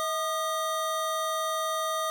square tone pair together, 640 / 1224 Hz, D#5 / D#6, +49 / -29 cents, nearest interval major seventh, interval 1122 cents, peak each -32 / -30 dBFS, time 0-2.1 s, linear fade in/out 0 ms, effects none

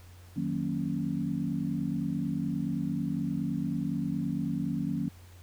sine chord, D# minor seventh, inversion none, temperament equal, 155.56 / 185 / 233.1 / 277.2 Hz, D#3 / F#3 / A#3 / C#4, 0 / 0 / 0 / 0 cents, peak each -34 dBFS, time 0.36-5.09 s, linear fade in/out 10 ms, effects added 89 Hz sine -49 dBFS peak until 5.42 s + pink hiss -58 dBFS RMS until 5.42 s

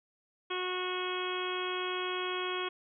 harmonic tone, 365.6 Hz, F#4, 21 cents flat, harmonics 1 / 2 / 3 / 4 / 5 / 6 / 7 / 8 / 9, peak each -36 / -45 / -38 / -42 / -48 / -44 / -42 / -47 / -40 dBFS, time 0.5-2.69 s, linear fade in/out 10 ms, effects none

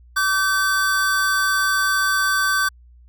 square tone pair together, 1156 / 1539.2 Hz, D6 / G6, -28 / -32 cents, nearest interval perfect fourth, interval 496 cents, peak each -23 / -19 dBFS, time 0.16-2.69 s, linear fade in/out 10 ms, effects added 60 Hz sine -45 dBFS peak until 3.08 s

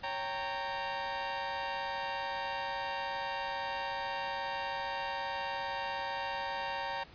sawtooth chord, G diminished, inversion second, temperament equal with one note detuned, 554.4 / 784 / 923.2 Hz, Db5 / G5 / Bb5, 0 / 0 / -17 cents, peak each -38 / -36 / -33 dBFS, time 0.03-7.04 s, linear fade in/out 10 ms, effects pink hiss -55 dBFS RMS until 7.14 s + resampled to 11025 Hz

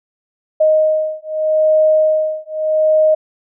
sine beating tone pair, 622.3 / 623.11 Hz, D#5 / D#5, 0 / +2 cents, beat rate 0.81 Hz, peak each -14 dBFS, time 0.6-3.15 s, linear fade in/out 10 ms, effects none

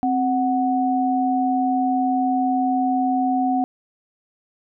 sine tone pair together, 262 / 740 Hz, C4 / F#5, +2 / 0 cents, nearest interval octave + tritone, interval 1798 cents, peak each -20 dBFS, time 0.03-3.64 s, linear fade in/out 0 ms, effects none

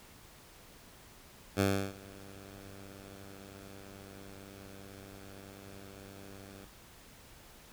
10% pulse tone with ADSR envelope, 98 Hz, G2, in tune, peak -17 dBFS, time 1.56-6.65 s, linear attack 40 ms, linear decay 330 ms, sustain -24 dB, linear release 4 ms, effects pink hiss -56 dBFS RMS until 7.72 s

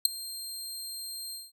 20% pulse tone with ADSR envelope, 4186 Hz, C8, in tune, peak -8 dBFS, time 0.05-1.52 s, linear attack 4 ms, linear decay 8 ms, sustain -23 dB, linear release 190 ms, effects none

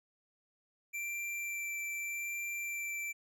square tone with vibrato, 2349 Hz, D7, in tune, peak -37 dBFS, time 0.93-3.13 s, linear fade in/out 20 ms, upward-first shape sine, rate 0.82 Hz, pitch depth 8 cents each way, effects none

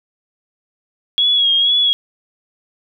sine tone with vibrato, 3320 Hz, G#7, 1 cent flat, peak -11 dBFS, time 1.18-1.93 s, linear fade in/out 0 ms, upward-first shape sine, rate 2.1 Hz, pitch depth 47 cents each way, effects none

